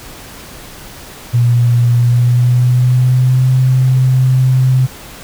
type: tone with pitch glide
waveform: sine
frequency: 120 to 129.36 Hz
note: B2 to C3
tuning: -49 to -19 cents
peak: -7 dBFS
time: 1.33-4.87 s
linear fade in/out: 20 ms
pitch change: +130 cents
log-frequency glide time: 1.96-3.53 s
effects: pink hiss -33 dBFS RMS until 5.23 s